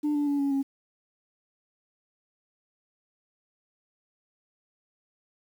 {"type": "tone with pitch steps", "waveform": "sine", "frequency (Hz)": [297, 291.1, 285.2, 279.5, 273.9], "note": ["D4", "D4", "C#4", "C#4", "C#4"], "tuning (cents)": [20, -15, 49, 14, -21], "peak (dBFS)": -21, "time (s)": [0.03, 0.63], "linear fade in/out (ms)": 20, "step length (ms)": 120, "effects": ["tanh soft clip ceiling -22 dBFS", "9-bit"]}